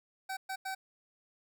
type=tone bursts at uneven times; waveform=25% pulse; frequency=766 Hz; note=G5; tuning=40 cents flat; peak=-32 dBFS; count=3; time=0.29-0.37 / 0.49-0.56 / 0.65-0.75 s; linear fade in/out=10 ms; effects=none